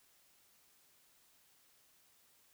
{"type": "silence", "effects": ["white hiss -69 dBFS RMS until 2.53 s"]}